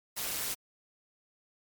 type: noise with amplitude modulation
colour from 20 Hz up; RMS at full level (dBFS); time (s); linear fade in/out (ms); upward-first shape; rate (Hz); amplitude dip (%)
white; -31; 0.16-0.55; 20; sine; 212; 85
effects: MP3 96 kbps